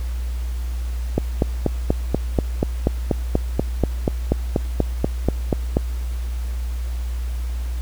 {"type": "click train", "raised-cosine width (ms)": 2, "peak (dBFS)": -3, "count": 20, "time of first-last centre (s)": [1.18, 5.769], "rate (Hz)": 4.14, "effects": ["added 60 Hz sine -22 dBFS peak until 7.81 s", "pink hiss -43 dBFS RMS until 7.81 s"]}